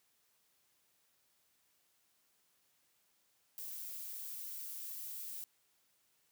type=noise; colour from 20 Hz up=violet; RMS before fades=-45 dBFS; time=3.58-5.44 s; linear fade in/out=0 ms; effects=white hiss -75 dBFS RMS until 6.31 s + high-pass 60 Hz 12 dB/octave